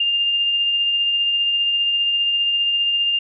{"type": "tone with tremolo", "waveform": "sine", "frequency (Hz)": 2805, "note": "F7", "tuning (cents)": 7, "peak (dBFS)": -15, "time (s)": [0, 3.19], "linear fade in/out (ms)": 5, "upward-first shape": "sine", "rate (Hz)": 15, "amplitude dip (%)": 25, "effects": []}